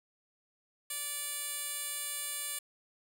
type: tone with band-pass filter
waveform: 10% pulse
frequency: 581 Hz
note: D5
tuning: 19 cents flat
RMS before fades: -38 dBFS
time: 0.9-2.59 s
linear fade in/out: 5 ms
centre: 11000 Hz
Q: 1.5
effects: none